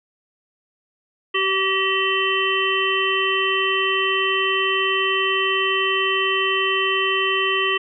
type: harmonic tone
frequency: 384.3 Hz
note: G4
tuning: 34 cents flat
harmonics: 1 / 3 / 5 / 7 / 8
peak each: -24 / -24 / -24 / -24 / -24 dBFS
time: 1.34-7.78 s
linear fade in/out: 10 ms
effects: none